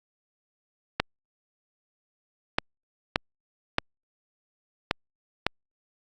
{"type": "clicks", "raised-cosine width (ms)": 0.3, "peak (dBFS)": -5, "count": 6, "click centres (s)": [1, 2.585, 3.159, 3.784, 4.911, 5.466], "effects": ["Opus 48 kbps"]}